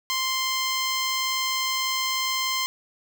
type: tone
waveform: 10% pulse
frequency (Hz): 1046.5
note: C6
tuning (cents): 0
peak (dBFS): -15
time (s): 0.1-2.66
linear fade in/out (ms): 0
effects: none